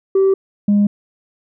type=tone pair in turn; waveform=sine; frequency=386.4 / 204.7 Hz; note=G4 / G#3; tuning=-25 / -25 cents; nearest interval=major seventh; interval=1100 cents; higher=first; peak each=-8 dBFS; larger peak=neither; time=0.15-0.34 / 0.68-0.87 s; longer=neither; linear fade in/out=5 ms; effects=tanh soft clip ceiling -8 dBFS